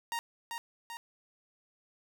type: tone with echo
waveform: sawtooth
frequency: 931 Hz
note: A#5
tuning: 2 cents flat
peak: -29 dBFS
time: 0.12-0.19 s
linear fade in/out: 0 ms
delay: 390 ms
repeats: 2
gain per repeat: -4 dB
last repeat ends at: 0.97 s
effects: none